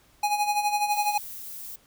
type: tone with tremolo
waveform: square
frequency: 830.6 Hz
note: G#5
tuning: in tune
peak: -21 dBFS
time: 0.23-1.18 s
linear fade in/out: 5 ms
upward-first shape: sine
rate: 12 Hz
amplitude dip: 65%
type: noise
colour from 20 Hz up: violet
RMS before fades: -39 dBFS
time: 0.91-1.76 s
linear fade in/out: 5 ms
effects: pink hiss -60 dBFS RMS until 1.86 s